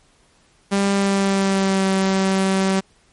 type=tone with pitch glide; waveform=sawtooth; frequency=198.3 to 191.88 Hz; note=G3 to G3; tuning=+20 to -37 cents; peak=-12 dBFS; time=0.71-2.81 s; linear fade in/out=20 ms; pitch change=-57 cents; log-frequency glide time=0.93-1.88 s; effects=pink hiss -57 dBFS RMS until 3.12 s + MP3 48 kbps